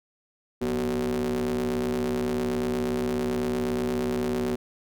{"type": "ring-modulated tone", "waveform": "40% pulse", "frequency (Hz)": 67.7, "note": "C#2", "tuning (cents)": -40, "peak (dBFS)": -21, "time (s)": [0.61, 4.56], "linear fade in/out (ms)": 10, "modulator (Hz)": 309, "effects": []}